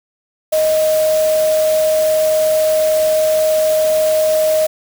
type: tone in noise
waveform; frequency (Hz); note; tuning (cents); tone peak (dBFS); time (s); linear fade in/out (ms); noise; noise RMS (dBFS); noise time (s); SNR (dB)
sine; 624; D#5; +5; -11; 0.52-4.67; 10; white; -26; 0.52-4.67; +12
effects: none